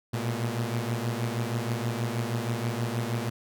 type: tone cluster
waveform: sawtooth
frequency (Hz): 115.6 / 121.9 / 210.7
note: A#2 / B2 / G#3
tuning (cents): -14 / -22 / +25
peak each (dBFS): -26 / -28 / -35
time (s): 0.13-3.3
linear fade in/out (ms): 10
effects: none